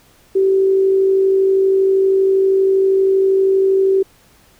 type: tone with amplitude modulation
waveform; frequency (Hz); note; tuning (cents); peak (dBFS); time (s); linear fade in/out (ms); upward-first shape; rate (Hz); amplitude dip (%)
sine; 385.2; G4; -30; -9; 0.35-4.03; 10; sine; 52.6; 30
effects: pink hiss -51 dBFS RMS until 4.59 s